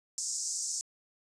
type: band-pass noise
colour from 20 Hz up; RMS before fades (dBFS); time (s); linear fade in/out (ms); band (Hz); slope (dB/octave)
white; -35; 0.18-0.81; 0; 5400 to 8200; 48
effects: resampled to 22050 Hz